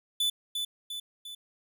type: tone with echo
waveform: 45% pulse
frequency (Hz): 3489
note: A7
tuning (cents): -15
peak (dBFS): -25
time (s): 0.2-0.3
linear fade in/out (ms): 5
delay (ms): 350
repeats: 3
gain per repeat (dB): -5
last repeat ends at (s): 1.35
effects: none